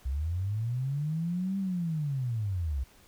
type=linear two-way sweep; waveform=sine; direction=up then down; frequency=61.74 to 197.4 to 61.74 Hz; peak=-28 dBFS; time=0.05-2.84 s; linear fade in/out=10 ms; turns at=1.58 s; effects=pink hiss -59 dBFS RMS until 3.07 s